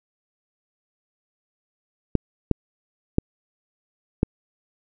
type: clicks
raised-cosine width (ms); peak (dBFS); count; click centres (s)
3; -4; 4; 2.153 / 2.513 / 3.184 / 4.231
effects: none